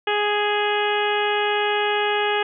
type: harmonic tone with a mistuned harmonic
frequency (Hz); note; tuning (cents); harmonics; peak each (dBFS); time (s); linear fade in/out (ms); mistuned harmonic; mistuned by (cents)
415.3; G#4; 0; 1 / 2 / 3 / 4 / 5 / 6 / 7 / 8; -23 / -24 / -30 / -27 / -31 / -30 / -29 / -34; 0.07-2.43; 5; 6; +15
effects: none